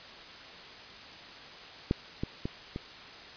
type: clicks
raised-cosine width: 3 ms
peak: -12 / -18 / -19 / -22 dBFS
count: 4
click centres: 1.911 / 2.235 / 2.455 / 2.761 s
effects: white hiss -47 dBFS RMS until 3.36 s + resampled to 11025 Hz